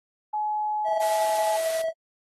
sine tone, 848 Hz, G#5, 36 cents sharp, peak -24 dBFS, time 0.33-1.57 s, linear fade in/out 10 ms
triangle tone with tremolo, 650 Hz, E5, 24 cents flat, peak -21 dBFS, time 0.84-1.93 s, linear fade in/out 50 ms, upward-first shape square, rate 11 Hz, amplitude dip 25%
white high-pass noise, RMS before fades -35 dBFS, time 1.01-1.82 s, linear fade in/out 5 ms, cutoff 370 Hz, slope 24 dB/octave
effects AAC 32 kbps

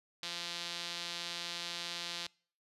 sawtooth tone with band-pass filter, 172.3 Hz, F3, 23 cents flat, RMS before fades -41 dBFS, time 0.23-2.27 s, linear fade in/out 0 ms, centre 4000 Hz, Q 2.2, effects noise-tail reverb RT60 0.5 s tail -26 dB re dry + resampled to 32000 Hz

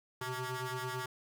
15% pulse ring-modulated tone, 256.2 Hz, C4, 36 cents flat, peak -27 dBFS, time 0.21-1.06 s, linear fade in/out 5 ms, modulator 636 Hz, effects none

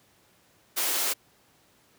white high-pass noise, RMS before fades -27 dBFS, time 0.76-1.14 s, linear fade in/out 20 ms, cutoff 260 Hz, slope 96 dB/octave, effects pink hiss -62 dBFS RMS until 1.98 s + high-pass 100 Hz 12 dB/octave

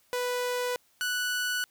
sawtooth tone pair in turn, 493.9 / 1480 Hz, B4 / F#6, 0 / 0 cents, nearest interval octave + perfect fifth, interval 1900 cents, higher second, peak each -24 dBFS, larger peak neither, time 0.13-0.76 / 1.01-1.64 s, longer neither, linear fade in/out 0 ms, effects white hiss -66 dBFS RMS until 1.7 s

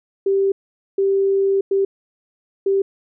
sine tone bursts at uneven times, 391.4 Hz, G4, 3 cents flat, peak -14 dBFS, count 4, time 0.26-0.52 / 0.98-1.61 / 1.71-1.85 / 2.66-2.82 s, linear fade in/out 5 ms, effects none

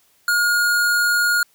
square tone, 1430 Hz, F6, 41 cents sharp, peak -16 dBFS, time 0.28-1.43 s, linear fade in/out 2 ms, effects white hiss -59 dBFS RMS until 1.54 s

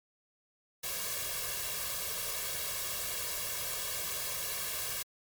white noise with comb filter, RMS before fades -36 dBFS, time 0.83-5.03 s, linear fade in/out 10 ms, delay 1.8 ms, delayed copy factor +0.9, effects MP3 96 kbps

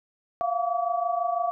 sine tone cluster, 685 / 711 / 1145 Hz, F5 / F5 / D6, -34 / +31 / -44 cents, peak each -27 / -27 / -31 dBFS, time 0.41-1.51 s, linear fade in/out 0 ms, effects none

